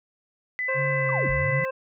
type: tone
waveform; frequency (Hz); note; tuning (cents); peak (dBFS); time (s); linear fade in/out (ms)
sine; 2004; B6; +25; -25; 0.59-1.65; 0
type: harmonic tone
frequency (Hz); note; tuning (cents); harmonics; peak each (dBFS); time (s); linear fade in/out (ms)
527; C5; +12; 1 / 2 / 3 / 5; -27 / -33 / -37 / -41; 0.68-1.71; 10
type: tone with vibrato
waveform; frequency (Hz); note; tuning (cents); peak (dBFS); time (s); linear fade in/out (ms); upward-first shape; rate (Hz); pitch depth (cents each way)
sine; 138.59; C#3; 0; -27; 0.74-1.65; 50; sine; 1.8; 48
type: linear two-way sweep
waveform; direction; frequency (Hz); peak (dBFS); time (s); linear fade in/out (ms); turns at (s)
sine; down then up; 1189 to 40.19 to 168.9; -30; 1.09-1.64; 0; 1.3
effects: none